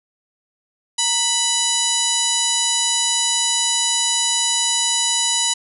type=harmonic tone with a mistuned harmonic; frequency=988 Hz; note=B5; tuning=in tune; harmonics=1 / 2 / 3 / 4 / 5 / 6 / 7 / 8 / 9 / 10; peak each=-28 / -32 / -25 / -23 / -29 / -28 / -21 / -31 / -30 / -26 dBFS; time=0.98-5.54 s; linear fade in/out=10 ms; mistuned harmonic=1; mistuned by=-100 cents; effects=none